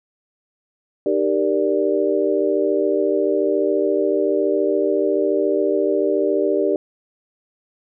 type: chord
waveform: sine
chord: Eb major seventh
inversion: none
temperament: equal with one note detuned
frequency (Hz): 305.1 / 392 / 466.2 / 587.3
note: Eb4 / G4 / Bb4 / D5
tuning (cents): -34 / 0 / 0 / 0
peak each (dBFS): -23 / -19 / -23 / -22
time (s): 1.06-6.76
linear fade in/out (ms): 2
effects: none